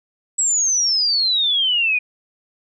sine exponential sweep, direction down, 7870 to 2432 Hz, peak -15 dBFS, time 0.38-1.99 s, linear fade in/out 10 ms, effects none

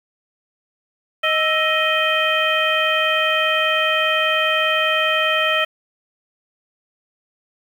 harmonic tone with a mistuned harmonic, 625 Hz, D#5, 8 cents sharp, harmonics 1 / 2 / 3 / 4 / 5, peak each -22 / -22 / -22 / -22 / -22 dBFS, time 1.23-5.65 s, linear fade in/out 10 ms, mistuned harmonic 2, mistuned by +92 cents, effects 7-bit

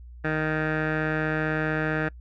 15% pulse tone with low-pass filter, 155.56 Hz, D#3, in tune, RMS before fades -26 dBFS, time 0.24-2.09 s, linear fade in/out 10 ms, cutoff 1800 Hz, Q 3.7, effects noise-tail reverb RT60 0.1 s tail -25 dB re dry + added 60 Hz sine -41 dBFS peak until 2.2 s

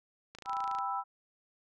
click train, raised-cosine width 0.2 ms, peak -29 dBFS, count 13, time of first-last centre 0.35-0.786 s, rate 27.5 Hz
sine chord, E minor, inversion first, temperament just, 791.1 / 988.9 / 1318.5 Hz, G5 / B5 / E6, +16 / +2 / 0 cents, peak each -36 dBFS, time 0.45-1.04 s, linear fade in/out 50 ms
effects none

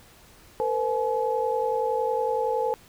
sine tone cluster, 458.2 / 509 / 852 Hz, A#4 / C5 / G#5, -30 / -48 / +44 cents, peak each -27 dBFS, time 0.6-2.74 s, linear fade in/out 0 ms, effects pink hiss -53 dBFS RMS until 2.88 s

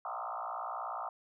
sine tone with frequency modulation, 987.8 Hz, B5, in tune, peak -36 dBFS, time 0.05-1.09 s, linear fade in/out 2 ms, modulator 58.5 Hz, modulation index 5.5, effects none

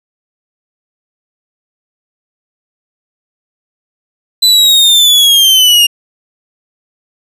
40% pulse linear sweep, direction down, 4022 to 2812 Hz, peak -3 dBFS, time 4.42-5.87 s, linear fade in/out 10 ms, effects resampled to 32000 Hz + 7-bit

